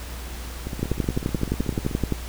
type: two click trains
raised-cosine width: 3 ms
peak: -18 / -9 dBFS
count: 21 / 16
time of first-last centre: 0.67-1.912 / 0.83-2.123 s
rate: 16.1 / 11.6 Hz
effects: added 60 Hz sine -33 dBFS peak until 2.28 s + pink hiss -39 dBFS RMS until 2.28 s